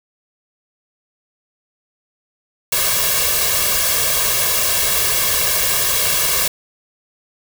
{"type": "noise with comb filter", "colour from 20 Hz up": "white", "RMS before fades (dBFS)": -17, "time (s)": [2.72, 6.48], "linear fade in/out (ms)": 5, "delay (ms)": 1.8, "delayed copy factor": 0.95, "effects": []}